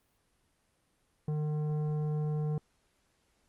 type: tone with tanh clipping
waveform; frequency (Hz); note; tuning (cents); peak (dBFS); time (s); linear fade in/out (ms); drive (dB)
sine; 151.4; D#3; -47; -31; 1.28-2.58; 2; 11
effects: pink hiss -73 dBFS RMS until 3.48 s + Opus 32 kbps